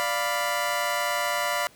20% pulse chord, B diminished, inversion first, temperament equal, 587.3 / 698.5 / 987.8 Hz, D5 / F5 / B5, 0 / 0 / 0 cents, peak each -24 dBFS, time 0-1.67 s, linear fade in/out 0 ms, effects pink hiss -54 dBFS RMS until 1.75 s + high-pass 80 Hz 12 dB/octave

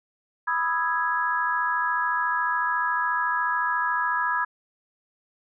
sine chord, E major seventh, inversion second, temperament equal, 987.8 / 1244.5 / 1318.5 / 1661.2 Hz, B5 / D#6 / E6 / G#6, 0 / 0 / 0 / 0 cents, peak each -26 / -30 / -31 / -26 dBFS, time 0.47-4.45 s, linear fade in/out 10 ms, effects none

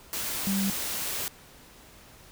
sine tone in noise, 196 Hz, G3, in tune, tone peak -25 dBFS, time 0.47-0.7 s, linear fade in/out 0 ms, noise white, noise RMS -32 dBFS, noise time 0.13-1.28 s, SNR +4 dB, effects pink hiss -52 dBFS RMS until 2.31 s

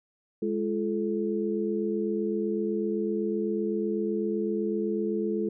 sine tone cluster, 207.7 / 344.9 / 432.8 Hz, G#3 / F4 / A4, 0 / -22 / -29 cents, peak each -30 dBFS, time 0.42-5.49 s, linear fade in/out 5 ms, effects none

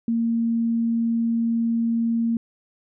sine tone, 230.5 Hz, A#3, 19 cents flat, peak -19 dBFS, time 0.08-2.37 s, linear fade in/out 2 ms, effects none

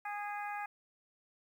harmonic tone, 412.1 Hz, G#4, 13 cents flat, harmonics 2 / 3 / 4 / 5 / 6, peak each -39 / -46 / -45 / -48 / -50 dBFS, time 0.05-0.66 s, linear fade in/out 5 ms, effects 11-bit

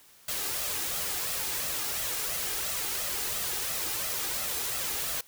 white noise with flanger, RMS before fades -32 dBFS, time 0.28-5.21 s, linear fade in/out 5 ms, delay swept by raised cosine 1.5 to 2.5 ms, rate 2.9 Hz, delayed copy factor +0.5, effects white hiss -57 dBFS RMS until 5.27 s

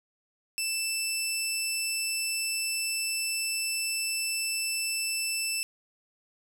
15% pulse tone, 2651 Hz, E7, 9 cents sharp, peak -21 dBFS, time 0.58-5.63 s, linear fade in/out 0 ms, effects none

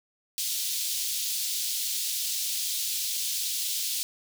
pink high-pass noise, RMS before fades -30 dBFS, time 0.38-4.03 s, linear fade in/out 0 ms, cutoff 3500 Hz, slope 24 dB/octave, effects none

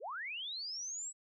sine linear sweep, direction up, 363.9 to 7902 Hz, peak -39 dBFS, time 0-1.13 s, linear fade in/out 50 ms, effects none

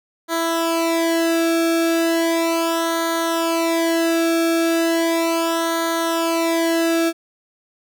sawtooth tone with flanger, 331.5 Hz, E4, 10 cents sharp, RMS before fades -19 dBFS, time 0.28-7.13 s, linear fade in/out 50 ms, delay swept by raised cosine 0.38 to 1.01 ms, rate 0.36 Hz, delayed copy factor -0.85, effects none

